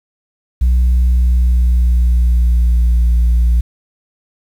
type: tone with pitch glide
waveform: sine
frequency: 61.6 to 58.82 Hz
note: B1 to A#1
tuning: -4 to +16 cents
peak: -6 dBFS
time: 0.61-3.61 s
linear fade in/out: 10 ms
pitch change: -80 cents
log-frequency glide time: 1.12-3.01 s
effects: tanh soft clip ceiling -7 dBFS + 7-bit